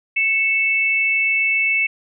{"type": "tone pair together", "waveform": "sine", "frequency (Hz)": [2213, 2640], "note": ["C#7", "E7"], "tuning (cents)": [-3, 2], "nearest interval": "minor third", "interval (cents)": 305, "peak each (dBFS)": -18, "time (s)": [0.16, 1.87], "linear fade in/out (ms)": 10, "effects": []}